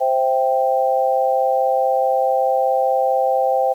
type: chord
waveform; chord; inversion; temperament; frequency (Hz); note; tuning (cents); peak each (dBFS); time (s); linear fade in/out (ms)
sine; C major; none; equal; 523.3 / 659.3 / 784; C5 / E5 / G5; 0 / 0 / 0; -18 / -22 / -18; 0-3.74; 20
effects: 8-bit